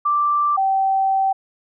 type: tone pair in turn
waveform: sine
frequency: 1174.7 / 773.2 Hz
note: D6 / G5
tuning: 0 / -24 cents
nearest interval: perfect fifth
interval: 724 cents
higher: first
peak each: -15 dBFS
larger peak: neither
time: 0.05-0.57 / 0.57-1.33 s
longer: second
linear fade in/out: 10 ms
effects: none